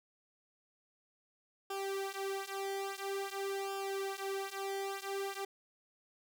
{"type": "tone with flanger", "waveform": "sawtooth", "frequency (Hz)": 392, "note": "G4", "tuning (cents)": 0, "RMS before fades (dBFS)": -39, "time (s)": [1.7, 5.45], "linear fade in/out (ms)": 5, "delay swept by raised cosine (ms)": [0.48, 5.88], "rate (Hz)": 0.49, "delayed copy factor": -0.9, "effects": []}